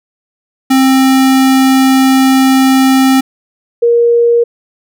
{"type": "tone pair in turn", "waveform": ["square", "sine"], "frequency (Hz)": [264.5, 471.3], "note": ["C4", "A#4"], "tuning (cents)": [19, 19], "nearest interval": "minor seventh", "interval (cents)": 1000, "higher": "second", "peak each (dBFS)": [-6, -5], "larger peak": "second", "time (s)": [[0.7, 3.21], [3.82, 4.44]], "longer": "first", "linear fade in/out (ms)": 10, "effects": []}